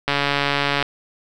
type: click train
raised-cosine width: 0.3 ms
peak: -3 dBFS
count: 107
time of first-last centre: 0.08-0.826 s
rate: 142 Hz
effects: none